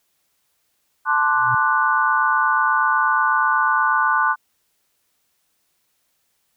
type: chord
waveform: sine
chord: D dominant seventh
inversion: second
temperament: equal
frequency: 880 / 1046.5 / 1174.7 / 1480 Hz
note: A5 / C6 / D6 / F#6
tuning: 0 / 0 / 0 / 0 cents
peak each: -22 / -21 / -21 / -19 dBFS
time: 1.05-4.36 s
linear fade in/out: 50 ms
type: tone with exponential growth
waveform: sine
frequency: 123.47 Hz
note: B2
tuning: in tune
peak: -23 dBFS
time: 1.29-1.55 s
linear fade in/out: 5 ms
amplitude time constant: 55 ms
effects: white hiss -68 dBFS RMS until 6.56 s